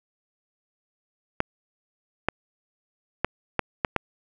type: clicks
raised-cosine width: 0.5 ms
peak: -6 dBFS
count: 6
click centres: 1.404 / 2.286 / 3.246 / 3.593 / 3.848 / 3.963 s
effects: none